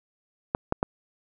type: clicks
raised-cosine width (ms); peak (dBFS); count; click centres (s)
1; -9; 3; 0.549 / 0.724 / 0.829
effects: none